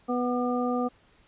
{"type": "harmonic tone with a mistuned harmonic", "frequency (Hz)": 246.9, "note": "B3", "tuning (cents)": 0, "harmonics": [1, 2, 3, 5], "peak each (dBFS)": [-27, -30, -32, -34], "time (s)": [0.08, 0.89], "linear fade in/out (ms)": 20, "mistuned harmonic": 5, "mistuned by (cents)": -45, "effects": ["pink hiss -61 dBFS RMS until 1.27 s", "resampled to 8000 Hz"]}